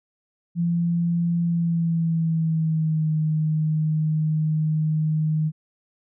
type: tone with pitch glide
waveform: sine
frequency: 170.6 to 155.54 Hz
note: F3 to D#3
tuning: -40 to 0 cents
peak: -19 dBFS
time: 0.55-5.52 s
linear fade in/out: 50 ms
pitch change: -160 cents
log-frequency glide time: 1.42-3.12 s
effects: none